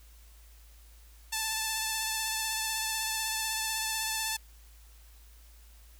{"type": "tone with vibrato", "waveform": "5% pulse", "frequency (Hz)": 880, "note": "A5", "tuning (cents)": 0, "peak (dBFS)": -18, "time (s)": [1.32, 4.37], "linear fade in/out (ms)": 10, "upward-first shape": "triangle", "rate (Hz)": 16, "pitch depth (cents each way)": 26, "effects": ["added 55 Hz sine -52 dBFS peak until 5.99 s", "white hiss -61 dBFS RMS until 5.99 s"]}